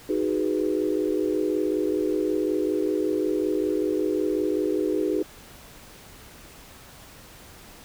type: chord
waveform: sine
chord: G# minor seventh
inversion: second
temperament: equal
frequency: 311.1 / 370 / 415.3 / 493.9 Hz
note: D#4 / F#4 / G#4 / B4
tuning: 0 / 0 / 0 / 0 cents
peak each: -26 / -27 / -27 / -31 dBFS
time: 0.09-5.23 s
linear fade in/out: 5 ms
effects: pink hiss -47 dBFS RMS until 7.84 s